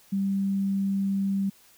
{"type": "tone", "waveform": "sine", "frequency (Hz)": 196, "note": "G3", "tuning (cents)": 0, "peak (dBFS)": -23, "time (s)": [0.12, 1.5], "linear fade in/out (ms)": 10, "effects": ["white hiss -57 dBFS RMS until 1.77 s"]}